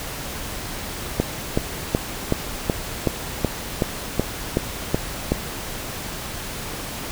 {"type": "click train", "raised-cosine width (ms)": 2, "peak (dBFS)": -4, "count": 12, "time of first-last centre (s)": [1.2, 5.32], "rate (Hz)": 2.67, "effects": ["pink hiss -31 dBFS RMS until 7.11 s"]}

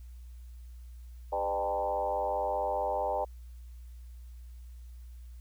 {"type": "tone with frequency modulation", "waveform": "sine", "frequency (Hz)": 698.5, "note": "F5", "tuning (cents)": 0, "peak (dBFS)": -28, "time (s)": [1.32, 3.25], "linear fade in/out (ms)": 10, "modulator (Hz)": 95.4, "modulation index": 2.3, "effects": ["added 60 Hz sine -44 dBFS peak until 5.4 s", "white hiss -68 dBFS RMS until 5.4 s"]}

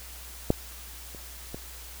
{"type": "clicks", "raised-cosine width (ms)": 2, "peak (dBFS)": [-7, -30, -22], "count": 3, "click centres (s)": [0.504, 1.148, 1.545], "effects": ["added 60 Hz sine -45 dBFS peak until 2 s", "white hiss -45 dBFS RMS until 2 s"]}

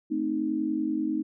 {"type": "chord", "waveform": "sine", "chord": "A diminished", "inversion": "none", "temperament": "equal with one note detuned", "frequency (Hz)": [220, 260.9, 311.1], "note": ["A3", "C4", "Eb4"], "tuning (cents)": [0, -5, 0], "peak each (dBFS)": [-33, -31, -27], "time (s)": [0.1, 1.23], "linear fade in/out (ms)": 20, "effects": []}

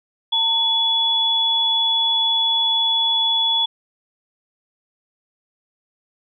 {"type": "tone pair together", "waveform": "sine", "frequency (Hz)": [901, 3402], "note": ["A5", "G#7"], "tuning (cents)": [41, 41], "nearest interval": "octave + major seventh", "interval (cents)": 2300, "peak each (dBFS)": [-25, -16], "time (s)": [0.32, 3.66], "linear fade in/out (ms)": 10, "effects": []}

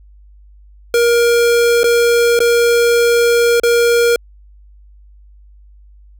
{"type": "tone with dropouts", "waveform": "square", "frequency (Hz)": 471.9, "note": "A#4", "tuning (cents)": 21, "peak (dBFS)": -10, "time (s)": [0.94, 4.16], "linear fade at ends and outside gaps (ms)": 2, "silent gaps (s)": [[1.833, 1.841], [2.391, 2.403], [3.599, 3.634]], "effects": ["added 50 Hz sine -40 dBFS peak until 6.19 s"]}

